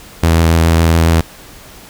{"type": "tone with vibrato", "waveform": "sawtooth", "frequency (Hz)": 82.41, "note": "E2", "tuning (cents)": 0, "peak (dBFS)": -4, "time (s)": [0.23, 1.21], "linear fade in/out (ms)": 5, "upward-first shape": "sine", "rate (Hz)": 7.2, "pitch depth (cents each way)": 18, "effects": ["pink hiss -37 dBFS RMS until 1.89 s"]}